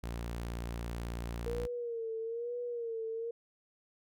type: tone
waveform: sawtooth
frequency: 58.27 Hz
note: A#1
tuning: in tune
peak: -33 dBFS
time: 0.03-1.67 s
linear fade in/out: 10 ms
type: tone with vibrato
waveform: sine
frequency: 466.2 Hz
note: A#4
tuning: in tune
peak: -35 dBFS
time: 1.46-3.31 s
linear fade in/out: 5 ms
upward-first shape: sine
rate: 1.1 Hz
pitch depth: 72 cents each way
effects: none